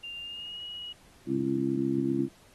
sine tone with pitch glide, 2794 to 2904 Hz, F7 to F#7, 0 to -33 cents, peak -37 dBFS, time 0.03-0.93 s, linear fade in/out 10 ms, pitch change +67 cents, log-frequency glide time 0.2-0.62 s
harmonic tone, 67.6 Hz, C#2, 43 cents flat, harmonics 2 / 3 / 4 / 5, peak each -35 / -34 / -29 / -29 dBFS, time 1.26-2.29 s, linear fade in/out 50 ms
effects pink hiss -59 dBFS RMS until 2.54 s + AAC 32 kbps

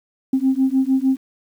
sine beating tone pair, 261.6 / 268.2 Hz, C4 / C4, 0 / +43 cents, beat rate 6.6 Hz, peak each -17 dBFS, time 0.33-1.17 s, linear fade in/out 5 ms, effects tanh soft clip ceiling -8 dBFS + 8-bit

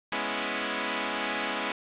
5% pulse chord, C# minor seventh, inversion second, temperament equal, 207.7 / 246.9 / 277.2 / 329.6 Hz, G#3 / B3 / C#4 / E4, 0 / 0 / 0 / 0 cents, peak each -23 dBFS, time 0.12-1.72 s, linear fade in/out 2 ms, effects resampled to 8000 Hz + 8-bit

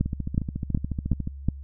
two click trains, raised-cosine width 5 ms, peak -9 / -16 dBFS, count 5 / 18, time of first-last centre 0.01-1.486 / 0.06-1.274 s, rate 2.71 / 14 Hz, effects added 69 Hz sine -36 dBFS peak until 1.63 s

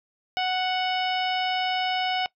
harmonic tone, 740 Hz, F#5, in tune, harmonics 1 / 2 / 3 / 4 / 5 / 6 / 7, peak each -25 / -34 / -32 / -30 / -38 / -44 / -37 dBFS, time 0.37-2.26 s, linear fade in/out 0 ms, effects noise-tail reverb RT60 0.1 s tail -21 dB re dry

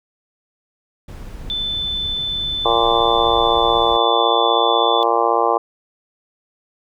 brown noise, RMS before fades -32 dBFS, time 1.08-3.97 s, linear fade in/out 5 ms
sine tone with pitch glide, 3520 to 3480 Hz, A7 to A7, 0 to -20 cents, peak -20 dBFS, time 1.5-5.03 s, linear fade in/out 0 ms, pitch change -20 cents, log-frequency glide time 3.26-4.36 s
harmonic tone, 116.1 Hz, A#2, 7 cents flat, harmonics 3 / 4 / 5 / 6 / 7 / 8 / 9 / 10, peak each -25 / -20 / -23 / -22 / -20 / -26 / -20 / -24 dBFS, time 2.65-5.58 s, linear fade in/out 5 ms
effects none

